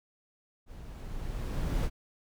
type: noise with level ramp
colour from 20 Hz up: brown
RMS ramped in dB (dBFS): -46 to -27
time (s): 0.66-1.9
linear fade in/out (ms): 50
effects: none